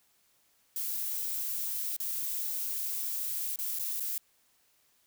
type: noise with dropouts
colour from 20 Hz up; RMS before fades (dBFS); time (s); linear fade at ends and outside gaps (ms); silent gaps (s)
violet; -34; 0.76-4.18; 1; 1.965-2.001 / 3.559-3.588 / 3.788-3.795 / 3.998-4.005
effects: white hiss -69 dBFS RMS until 5.06 s